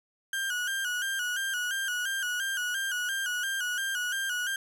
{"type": "tone with vibrato", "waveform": "35% pulse", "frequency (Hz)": 1524, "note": "G6", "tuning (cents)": -49, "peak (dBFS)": -27, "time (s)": [0.33, 4.56], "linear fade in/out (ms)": 2, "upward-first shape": "square", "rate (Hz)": 2.9, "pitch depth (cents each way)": 73, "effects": []}